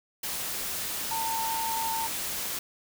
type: tone in noise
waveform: sine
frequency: 903 Hz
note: A5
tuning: 45 cents sharp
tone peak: -29 dBFS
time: 1.11-2.07 s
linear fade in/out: 5 ms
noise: white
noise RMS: -33 dBFS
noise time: 0.23-2.59 s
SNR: +1 dB
effects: none